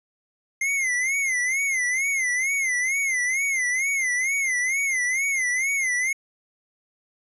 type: tone with vibrato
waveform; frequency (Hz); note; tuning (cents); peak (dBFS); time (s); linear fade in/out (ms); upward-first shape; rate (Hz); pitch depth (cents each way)
square; 2093; C7; 0; -22; 0.61-6.13; 5; sine; 2.2; 120
effects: resampled to 24000 Hz